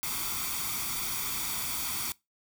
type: noise with comb filter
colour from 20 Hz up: white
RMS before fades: -33 dBFS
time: 0.03-2.12 s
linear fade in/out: 0 ms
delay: 0.87 ms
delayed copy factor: +0.7
effects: noise-tail reverb RT60 0.2 s tail -21 dB re dry